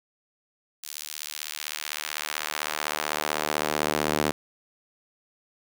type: tone with high-pass filter sweep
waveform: sawtooth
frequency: 75.8 Hz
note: D#2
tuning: 45 cents flat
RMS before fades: -30 dBFS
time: 0.83-4.32 s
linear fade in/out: 5 ms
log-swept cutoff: 5300 to 270 Hz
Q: 0.71
effects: none